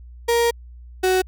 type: tone pair in turn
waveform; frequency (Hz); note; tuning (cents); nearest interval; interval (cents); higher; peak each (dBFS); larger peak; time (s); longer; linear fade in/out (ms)
35% pulse; 469.2 / 372.4; A#4 / F#4; +11 / +11; major third; 400; first; -14 / -14; neither; 0.28-0.51 / 1.03-1.22; first; 10
effects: added 60 Hz sine -38 dBFS peak until 1.27 s